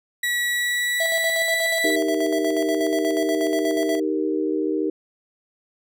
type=tone with pitch glide; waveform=35% pulse; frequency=1936 to 1971 Hz; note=B6 to B6; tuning=-35 to -4 cents; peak=-19 dBFS; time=0.23-1.96 s; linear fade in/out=5 ms; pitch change=+31 cents; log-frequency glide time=0.47-1.53 s
type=tone with tremolo; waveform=square; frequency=659.3 Hz; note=E5; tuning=in tune; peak=-23 dBFS; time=1-4 s; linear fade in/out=5 ms; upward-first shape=square; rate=8.3 Hz; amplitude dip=55%
type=chord; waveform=sine; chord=Eb major; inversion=none; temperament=equal; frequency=311.1 / 392 / 466.2 Hz; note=Eb4 / G4 / Bb4; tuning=0 / 0 / 0 cents; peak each=-23 / -25 / -27 dBFS; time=1.84-4.9 s; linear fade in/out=5 ms
effects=none